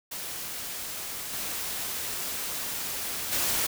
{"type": "noise with level steps", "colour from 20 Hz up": "white", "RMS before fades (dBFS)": [-36, -33, -27], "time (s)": [0.11, 3.67], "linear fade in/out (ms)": 10, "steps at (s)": [1.32, 3.31], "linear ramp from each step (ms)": 20, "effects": []}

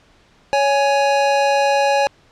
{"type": "tone pair together", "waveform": "square", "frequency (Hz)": [559.2, 830.6], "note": ["C#5", "G#5"], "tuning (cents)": [15, 0], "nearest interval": "perfect fifth", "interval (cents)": 685, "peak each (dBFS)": -17, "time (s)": [0.53, 2.07], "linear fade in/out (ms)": 0, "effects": ["pink hiss -53 dBFS RMS until 2.31 s", "low-pass 5000 Hz 12 dB/octave"]}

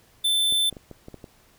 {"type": "tone", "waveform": "square", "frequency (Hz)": 3536, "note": "A7", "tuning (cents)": 8, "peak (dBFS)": -20, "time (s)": [0.24, 0.7], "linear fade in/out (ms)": 10}
{"type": "clicks", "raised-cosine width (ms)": 2, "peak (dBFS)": -26, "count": 7, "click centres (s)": [0.524, 0.727, 0.768, 0.913, 1.084, 1.143, 1.242]}
{"effects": ["pink hiss -58 dBFS RMS until 1.58 s"]}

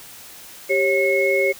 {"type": "tone cluster", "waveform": "sine", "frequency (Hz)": [393.1, 546, 2178], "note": ["G4", "C#5", "C#7"], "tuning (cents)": [5, -26, -31], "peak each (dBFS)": -20, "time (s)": [0.69, 1.53], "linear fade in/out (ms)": 20, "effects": ["white hiss -41 dBFS RMS until 1.59 s"]}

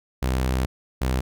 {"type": "tone pair in turn", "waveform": "sawtooth", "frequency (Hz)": [64.2, 64.2], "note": ["C2", "C2"], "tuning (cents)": [-32, -32], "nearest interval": "unison", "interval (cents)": 0, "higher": "neither", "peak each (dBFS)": -17, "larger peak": "neither", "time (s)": [[0.22, 0.66], [1.01, 1.21]], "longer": "first", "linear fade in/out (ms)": 10, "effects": []}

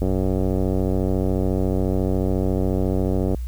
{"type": "click train", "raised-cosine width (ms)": 2, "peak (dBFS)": -10, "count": 314, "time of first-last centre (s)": [0.02, 3.346], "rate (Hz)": 94.1, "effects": ["added 60 Hz sine -25 dBFS peak until 3.47 s", "white hiss -53 dBFS RMS until 3.47 s"]}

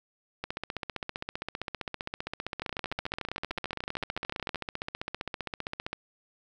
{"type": "two click trains", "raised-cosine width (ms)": 0.3, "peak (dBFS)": [-17, -17], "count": [27, 85], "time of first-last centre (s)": [[2.62, 4.546], [0.44, 5.93]], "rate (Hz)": [13.5, 15.3], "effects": []}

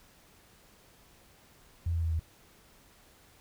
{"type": "tone with pitch steps", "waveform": "sine", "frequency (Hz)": [84.5, 83.14, 81.81, 80.5], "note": ["E2", "E2", "E2", "E2"], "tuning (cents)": [43, 15, -13, -41], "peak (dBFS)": -27, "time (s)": [1.86, 2.196], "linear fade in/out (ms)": 5, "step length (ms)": 84, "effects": ["pink hiss -60 dBFS RMS until 3.4 s"]}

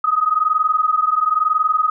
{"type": "tone pair together", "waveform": "sine", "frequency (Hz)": [1244.5, 1265.5], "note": ["D#6", "D#6"], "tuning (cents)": [0, 29], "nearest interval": "unison", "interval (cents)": 29, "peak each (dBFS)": -17, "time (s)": [0.04, 1.9], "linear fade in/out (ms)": 5, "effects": []}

